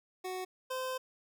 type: tone pair in turn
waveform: 25% pulse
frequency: 370.3 / 516.1 Hz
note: F#4 / C5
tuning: +1 / -24 cents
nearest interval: tritone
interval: 575 cents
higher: second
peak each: -33 / -31 dBFS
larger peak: second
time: 0.24-0.45 / 0.7-0.98 s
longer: second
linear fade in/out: 10 ms
effects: none